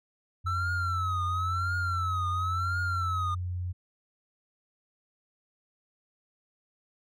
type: tone with pitch glide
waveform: sine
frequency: 89.2 to 89.82 Hz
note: F2 to F2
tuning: +37 to +49 cents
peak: -30 dBFS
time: 0.44-3.73 s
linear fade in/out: 20 ms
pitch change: +12 cents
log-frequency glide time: 0.7-0.88 s
type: tone with vibrato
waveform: triangle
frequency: 1318.5 Hz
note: E6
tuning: in tune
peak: -27 dBFS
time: 0.46-3.35 s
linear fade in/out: 10 ms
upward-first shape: triangle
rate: 0.96 Hz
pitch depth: 140 cents each way
effects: none